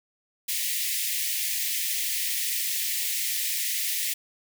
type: high-pass noise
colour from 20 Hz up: white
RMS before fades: -28 dBFS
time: 0.48-4.14 s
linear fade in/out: 10 ms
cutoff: 1800 Hz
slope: 96 dB/octave
effects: none

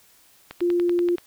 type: click train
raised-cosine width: 0.3 ms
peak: -19 dBFS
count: 8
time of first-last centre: 0.51-1.183 s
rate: 10.4 Hz
type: tone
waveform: sine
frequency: 349.2 Hz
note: F4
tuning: in tune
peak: -18 dBFS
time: 0.61-1.16 s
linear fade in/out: 10 ms
effects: white hiss -56 dBFS RMS until 1.26 s

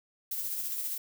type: noise with tremolo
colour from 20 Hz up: violet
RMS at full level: -33 dBFS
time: 0.31-0.98 s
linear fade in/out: 5 ms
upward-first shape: sine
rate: 15 Hz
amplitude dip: 35%
effects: none

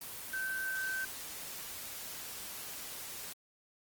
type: tone in noise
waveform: sine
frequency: 1544 Hz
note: G6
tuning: 27 cents flat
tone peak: -34 dBFS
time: 0.33-1.05 s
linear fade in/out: 5 ms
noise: white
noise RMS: -44 dBFS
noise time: 0.01-3.33 s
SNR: +7 dB
effects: Opus 24 kbps

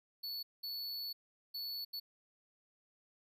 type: tone bursts at uneven times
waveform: square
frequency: 4435 Hz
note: C#8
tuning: in tune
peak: -40 dBFS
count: 4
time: 0.23-0.43 / 0.63-1.13 / 1.54-1.85 / 1.93-2 s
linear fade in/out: 10 ms
effects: none

